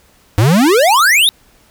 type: exponential sweep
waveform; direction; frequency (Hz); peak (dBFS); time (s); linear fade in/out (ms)
square; up; 98 to 3853; -8; 0.38-1.29; 0
effects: pink hiss -50 dBFS RMS until 1.7 s